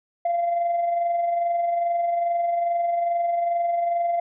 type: tone with amplitude modulation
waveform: sine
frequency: 689 Hz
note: F5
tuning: 24 cents flat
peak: -17 dBFS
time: 0.25-4.2 s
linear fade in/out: 5 ms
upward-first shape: sine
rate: 22.4 Hz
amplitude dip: 40%
effects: tanh soft clip ceiling -17 dBFS